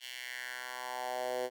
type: tone with high-pass filter sweep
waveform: 10% pulse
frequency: 125.6 Hz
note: B2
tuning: 30 cents sharp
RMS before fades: -39 dBFS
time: 0-1.5 s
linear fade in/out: 50 ms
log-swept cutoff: 2900 to 450 Hz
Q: 2.7
effects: none